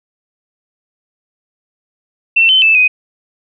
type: tone with pitch steps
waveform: sine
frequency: 2692 / 3065 / 2634 / 2504 Hz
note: E7 / G7 / E7 / D#7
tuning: +36 / -40 / -2 / +10 cents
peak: -6 dBFS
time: 2.36-2.88 s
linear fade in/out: 10 ms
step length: 130 ms
effects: none